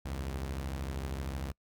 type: beating tone pair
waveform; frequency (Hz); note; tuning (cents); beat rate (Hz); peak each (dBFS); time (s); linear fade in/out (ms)
sawtooth; 66.5 / 79.5; C2 / D#2; +29 / +38; 13; -32 / -38; 0.05-1.52; 10
effects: noise-tail reverb RT60 0.1 s tail -26 dB re dry